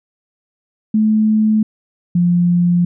sine tone pair in turn, 216.2 / 174.96 Hz, A3 / F3, -30 / +3 cents, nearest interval major third, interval 367 cents, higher first, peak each -10 dBFS, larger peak neither, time 0.94-1.63 / 2.15-2.85 s, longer second, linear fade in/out 5 ms, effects none

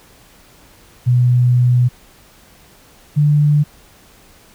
sine tone pair in turn, 123.6 / 147.82 Hz, B2 / D3, +2 / +12 cents, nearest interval minor third, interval 310 cents, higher second, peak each -9 dBFS, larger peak neither, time 1.06-1.89 / 3.16-3.64 s, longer first, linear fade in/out 20 ms, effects pink hiss -47 dBFS RMS until 4.54 s

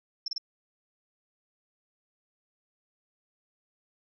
sine tone bursts, 5370 Hz, E8, 31 cents sharp, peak -29 dBFS, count 3, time 0.26-0.381 s, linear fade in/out 5 ms, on 21 ms, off 29 ms, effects none

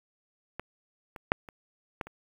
clicks, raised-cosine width 0.5 ms, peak -20 / -26 / -6 / -29 / -17 / -30 dBFS, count 6, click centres 0.596 / 1.162 / 1.319 / 1.488 / 2.012 / 2.07 s, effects 8-bit

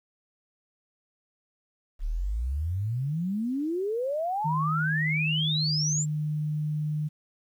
sine exponential sweep, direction up, 33.71 to 7520 Hz, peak -26 dBFS, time 1.99-6.06 s, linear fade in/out 50 ms
sine tone with pitch glide, 155.5 to 151.51 Hz, D#3 to D#3, -1 to -46 cents, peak -26 dBFS, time 4.44-7.09 s, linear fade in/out 20 ms, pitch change -45 cents, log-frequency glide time 5.42-5.9 s
effects 10-bit

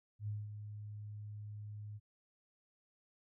sine tone with ADSR envelope, 104.8 Hz, G#2, 16 cents sharp, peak -36 dBFS, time 0.19-2 s, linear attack 86 ms, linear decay 200 ms, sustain -8 dB, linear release 38 ms, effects none

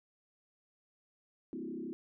sine tone with frequency modulation, 288.9 Hz, D4, 28 cents flat, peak -38 dBFS, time 1.53-1.93 s, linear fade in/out 0 ms, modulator 32.8 Hz, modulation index 2.3, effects none

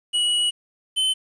square tone pair in turn, 2923 / 3060 Hz, F#7 / G7, -22 / -42 cents, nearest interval minor second, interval 80 cents, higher second, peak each -19 dBFS, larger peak neither, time 0.13-0.51 / 0.96-1.14 s, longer first, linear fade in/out 20 ms, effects resampled to 22050 Hz + 9-bit

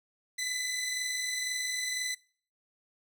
15% pulse tone pair together, 1986 / 2008 Hz, B6 / B6, +9 / +28 cents, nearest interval unison, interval 19 cents, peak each -33 / -26 dBFS, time 0.38-2.15 s, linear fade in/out 10 ms, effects noise-tail reverb RT60 0.5 s tail -24 dB re dry

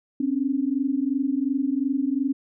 sine tone pair together, 261.6 / 284.4 Hz, C4 / C#4, 0 / +45 cents, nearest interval minor second, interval 145 cents, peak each -24 dBFS, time 0.2-2.33 s, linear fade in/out 5 ms, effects none

